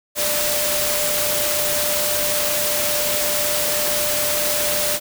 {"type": "tone in noise", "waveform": "sine", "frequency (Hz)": 594, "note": "D5", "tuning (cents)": 20, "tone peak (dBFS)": -25, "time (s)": [0.15, 5], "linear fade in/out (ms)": 50, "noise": "white", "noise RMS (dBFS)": -21, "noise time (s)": [0.15, 5], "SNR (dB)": -7, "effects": []}